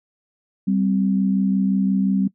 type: tone pair together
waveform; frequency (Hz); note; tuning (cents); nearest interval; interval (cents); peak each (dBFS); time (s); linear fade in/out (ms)
sine; 194.3 / 260; G3 / C4; -15 / -11; perfect fourth; 504; -17 / -23; 0.67-2.28; 10
effects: noise-tail reverb RT60 0.1 s tail -21 dB re dry